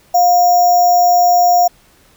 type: tone with sample-and-hold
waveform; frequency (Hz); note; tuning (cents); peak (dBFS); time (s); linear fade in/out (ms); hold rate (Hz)
sine; 710; F5; +28; -7; 0.14-1.68; 10; 6300
effects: pink hiss -50 dBFS RMS until 2.16 s